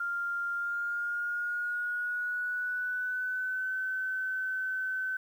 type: tone with pitch glide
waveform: sine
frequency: 1396.9 to 1523.3 Hz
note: F6 to F#6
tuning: 0 to +50 cents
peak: -30 dBFS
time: 0-5.17 s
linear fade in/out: 5 ms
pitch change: +150 cents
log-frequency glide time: 0.54-3.74 s
effects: 10-bit